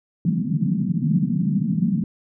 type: band-pass noise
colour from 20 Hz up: white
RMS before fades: -21 dBFS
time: 0.25-2.04 s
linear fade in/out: 2 ms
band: 150 to 220 Hz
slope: 48 dB/octave
effects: none